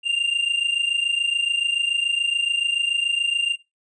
triangle tone pair together, 2773 / 2800 Hz, F7 / F7, -13 / +4 cents, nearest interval unison, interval 17 cents, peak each -22 / -19 dBFS, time 0.03-3.57 s, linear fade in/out 50 ms, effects noise-tail reverb RT60 0.2 s tail -17 dB re dry + resampled to 22050 Hz

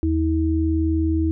sine tone pair together, 80.3 / 321.2 Hz, E2 / E4, -45 / -45 cents, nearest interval 2 octaves, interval 2400 cents, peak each -20 dBFS, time 0.03-1.31 s, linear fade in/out 0 ms, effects none

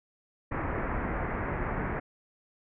pink low-pass noise, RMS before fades -32 dBFS, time 0.51-2 s, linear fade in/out 10 ms, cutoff 2100 Hz, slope 48 dB/octave, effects none

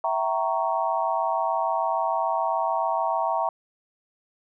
sine chord, E diminished seventh, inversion none, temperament equal with one note detuned, 659.3 / 766.1 / 932.3 / 1108.7 Hz, E5 / G5 / Bb5 / Db6, 0 / -40 / 0 / 0 cents, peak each -27 / -28 / -26 / -30 dBFS, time 0.04-3.49 s, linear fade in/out 2 ms, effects none

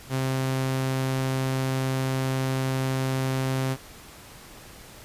sawtooth tone, 132 Hz, C3, 16 cents sharp, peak -20 dBFS, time 0.09-3.77 s, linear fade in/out 50 ms, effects pink hiss -46 dBFS RMS until 5.04 s + resampled to 32000 Hz

